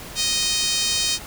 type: tone with high-pass filter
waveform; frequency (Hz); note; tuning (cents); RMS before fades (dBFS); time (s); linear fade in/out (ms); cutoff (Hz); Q
5% pulse; 622.3; D#5; 0; -22; 0.15-1.19; 50; 3400; 1.1
effects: pink hiss -37 dBFS RMS until 1.26 s